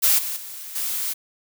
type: noise with level steps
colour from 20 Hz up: blue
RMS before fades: -17 / -28 / -36 / -26 dBFS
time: 0.02-1.14 s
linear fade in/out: 20 ms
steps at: 0.18 / 0.36 / 0.75 s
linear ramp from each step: 10 ms
effects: none